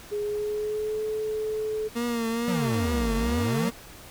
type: tone with pitch glide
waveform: sine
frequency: 415.3 to 431.9 Hz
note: G#4 to A4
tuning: 0 to -32 cents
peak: -26 dBFS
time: 0.11-1.89 s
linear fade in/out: 20 ms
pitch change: +68 cents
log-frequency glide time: 0.22-1.02 s
type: tone with vibrato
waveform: 30% pulse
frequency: 233.1 Hz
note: A#3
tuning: in tune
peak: -23 dBFS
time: 1.95-3.71 s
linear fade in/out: 20 ms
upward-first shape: triangle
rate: 2.3 Hz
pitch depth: 56 cents each way
type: exponential two-way sweep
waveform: square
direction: down then up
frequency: 196.7 to 45.81 to 196.7 Hz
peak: -27 dBFS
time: 2.48-3.69 s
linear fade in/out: 0 ms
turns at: 3.15 s
effects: pink hiss -46 dBFS RMS until 4.1 s